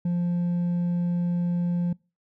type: tone with hard clipping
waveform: sine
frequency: 174.61 Hz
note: F3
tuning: in tune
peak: -23 dBFS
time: 0.05-1.93 s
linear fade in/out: 5 ms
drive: 2 dB
effects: noise-tail reverb RT60 0.3 s tail -25 dB re dry